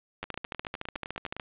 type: two click trains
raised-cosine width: 0.3 ms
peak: -21 / -17 dBFS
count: 12 / 17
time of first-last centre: 0.24-1.366 / 0.23-1.398 s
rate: 9.77 / 13.7 Hz
effects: resampled to 8000 Hz + 9-bit